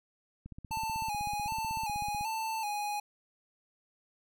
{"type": "click train", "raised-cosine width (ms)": 5, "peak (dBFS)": -32, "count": 29, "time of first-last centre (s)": [0.46, 2.21], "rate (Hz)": 16}
{"type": "tone with vibrato", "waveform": "square", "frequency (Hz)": 858, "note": "A5", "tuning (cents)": -44, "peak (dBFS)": -33, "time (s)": [0.71, 3], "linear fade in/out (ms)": 5, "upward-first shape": "square", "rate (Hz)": 1.3, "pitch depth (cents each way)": 59}
{"effects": []}